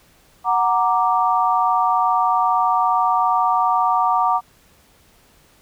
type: chord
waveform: sine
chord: Gb augmented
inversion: none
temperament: equal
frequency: 740 / 932.3 / 1174.7 Hz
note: Gb5 / Bb5 / D6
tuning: 0 / 0 / 0 cents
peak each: -19 dBFS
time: 0.44-4.41 s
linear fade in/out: 50 ms
effects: pink hiss -54 dBFS RMS until 5.61 s

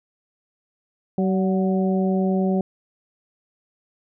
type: harmonic tone with a mistuned harmonic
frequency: 189.9 Hz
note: F#3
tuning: 45 cents sharp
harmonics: 1 / 2 / 3 / 4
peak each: -19 / -25 / -29 / -31 dBFS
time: 1.18-2.61 s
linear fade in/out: 2 ms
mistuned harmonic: 4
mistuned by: -45 cents
effects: none

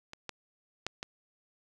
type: clicks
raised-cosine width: 0.2 ms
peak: -26 / -20 / -15 / -20 dBFS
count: 4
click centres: 0.134 / 0.293 / 0.866 / 1.029 s
effects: none

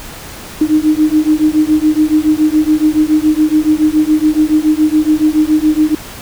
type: beating tone pair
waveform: sine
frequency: 304.3 / 311.4 Hz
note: D#4 / D#4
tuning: -38 / +2 cents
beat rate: 7.1 Hz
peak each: -11 dBFS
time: 0.61-5.95 s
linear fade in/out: 5 ms
effects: pink hiss -30 dBFS RMS until 6.21 s

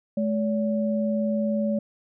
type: tone pair together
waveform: sine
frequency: 213.6 / 570.2 Hz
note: G#3 / C#5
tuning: +49 / +49 cents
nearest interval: octave + perfect fourth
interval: 1700 cents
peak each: -23 / -27 dBFS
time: 0.17-1.79 s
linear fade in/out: 5 ms
effects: none

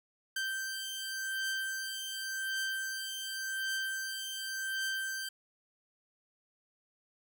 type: beating tone pair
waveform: sawtooth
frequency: 1561 / 1561.89 Hz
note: G6 / G6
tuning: -8 / -7 cents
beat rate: 0.89 Hz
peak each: -33 / -36 dBFS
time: 0.36-5.29 s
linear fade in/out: 5 ms
effects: none

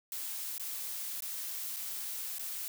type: noise with dropouts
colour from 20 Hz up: blue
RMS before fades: -39 dBFS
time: 0.12-2.68 s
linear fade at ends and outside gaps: 1 ms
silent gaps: 0.581-0.597 / 1.205-1.222 / 1.763-1.767 / 2.384-2.394 s
effects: none

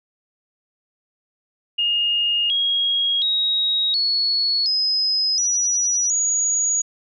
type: tone with pitch steps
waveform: sine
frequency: 2844 / 3286 / 3796 / 4386 / 5067 / 5855 / 6764 Hz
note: F7 / G#7 / A#7 / C#8 / D#8 / F#8 / G#8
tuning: +31 / -19 / +31 / -19 / +31 / -19 / +31 cents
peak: -17 dBFS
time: 1.78-6.82 s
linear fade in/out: 10 ms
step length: 720 ms
effects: none

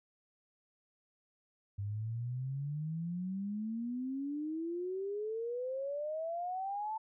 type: exponential sweep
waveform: sine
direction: up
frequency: 98.8 to 890 Hz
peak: -35 dBFS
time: 1.78-6.98 s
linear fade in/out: 10 ms
effects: none

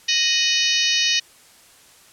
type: harmonic tone with a mistuned harmonic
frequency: 622.3 Hz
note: D#5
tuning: in tune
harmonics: 3 / 4 / 5 / 6 / 7 / 8 / 9 / 10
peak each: -27 / -25 / -23 / -23 / -25 / -28 / -25 / -29 dBFS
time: 0.08-1.2 s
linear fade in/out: 10 ms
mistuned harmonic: 5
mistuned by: -75 cents
effects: white hiss -50 dBFS RMS until 2.12 s + low-pass 11000 Hz 12 dB/octave

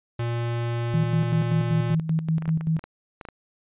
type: tone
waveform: square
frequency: 118.1 Hz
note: A#2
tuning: 23 cents sharp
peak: -25 dBFS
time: 0.19-1.95 s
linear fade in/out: 5 ms
type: tone with tremolo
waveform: sine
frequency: 160.6 Hz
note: E3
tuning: 45 cents flat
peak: -19 dBFS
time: 0.94-2.79 s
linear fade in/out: 0 ms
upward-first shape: square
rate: 5.2 Hz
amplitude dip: 65%
type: clicks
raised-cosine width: 0.5 ms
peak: -23 dBFS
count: 9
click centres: 2.423 / 2.456 / 2.491 / 2.61 / 2.793 / 2.84 / 3.212 / 3.252 / 3.287 s
effects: resampled to 8000 Hz

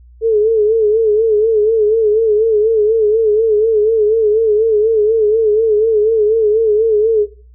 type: tone with vibrato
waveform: sine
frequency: 435.5 Hz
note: A4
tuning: 18 cents flat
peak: -8 dBFS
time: 0.21-7.27 s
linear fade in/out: 50 ms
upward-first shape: sine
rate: 4.1 Hz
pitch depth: 78 cents each way
effects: noise-tail reverb RT60 0.4 s tail -17 dB re dry + added 60 Hz sine -39 dBFS peak until 7.54 s

